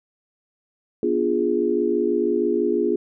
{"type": "chord", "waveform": "sine", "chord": "B diminished seventh", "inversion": "none", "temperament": "equal with one note detuned", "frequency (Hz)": [244.1, 293.7, 349.2, 415.3], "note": ["B3", "D4", "F4", "Ab4"], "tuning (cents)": [-20, 0, 0, 0], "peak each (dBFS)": [-26, -27, -22, -22], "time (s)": [1.03, 2.96], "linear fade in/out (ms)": 2, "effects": []}